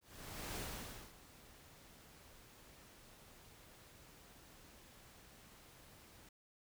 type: noise with ADSR envelope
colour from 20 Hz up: pink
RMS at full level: -44 dBFS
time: 0.01-6.29 s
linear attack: 560 ms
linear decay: 550 ms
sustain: -17 dB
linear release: 4 ms
effects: none